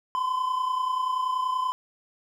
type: tone pair together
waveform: triangle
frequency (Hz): 1016.1 / 1046.5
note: B5 / C6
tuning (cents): +49 / 0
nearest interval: minor second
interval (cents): 51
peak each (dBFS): -23 / -30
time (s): 0.15-1.72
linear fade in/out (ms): 0
effects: none